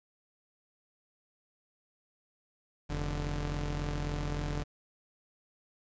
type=tone pair together; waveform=sawtooth; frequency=43.6 / 146.83 Hz; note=F1 / D3; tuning=-2 / 0 cents; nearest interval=octave + major sixth; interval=2102 cents; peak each=-30 / -32 dBFS; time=2.89-4.64 s; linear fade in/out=20 ms; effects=resampled to 16000 Hz + 11-bit